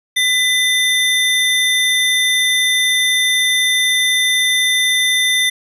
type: tone pair together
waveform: square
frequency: 2006 / 3582 Hz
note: B6 / A7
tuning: +26 / +30 cents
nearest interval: minor seventh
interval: 1004 cents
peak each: -16 dBFS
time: 0.16-5.5 s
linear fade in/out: 10 ms
effects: resampled to 32000 Hz